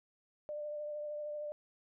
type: tone with vibrato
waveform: sine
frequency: 596 Hz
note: D5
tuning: 25 cents sharp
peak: -38 dBFS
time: 0.49-1.52 s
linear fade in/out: 0 ms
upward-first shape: triangle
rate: 13 Hz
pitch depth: 22 cents each way
effects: none